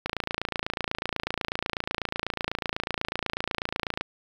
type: click train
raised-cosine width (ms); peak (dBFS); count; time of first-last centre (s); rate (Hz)
0.3; -11; 112; 0.06-4.01; 28.1
effects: 7-bit